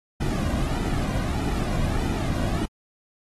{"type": "noise with flanger", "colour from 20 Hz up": "brown", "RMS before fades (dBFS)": -25, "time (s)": [0.2, 2.66], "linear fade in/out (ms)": 10, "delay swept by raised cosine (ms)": [1.8, 2.32], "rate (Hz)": 1.6, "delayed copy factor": -0.55, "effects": ["AAC 32 kbps"]}